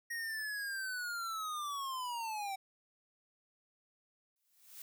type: linear sweep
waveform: square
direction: down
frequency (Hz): 1881 to 762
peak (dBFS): -38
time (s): 0.1-2.56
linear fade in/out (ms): 10
type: noise with exponential growth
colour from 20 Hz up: blue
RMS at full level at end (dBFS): -47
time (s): 4.36-4.82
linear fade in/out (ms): 1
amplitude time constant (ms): 100
effects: none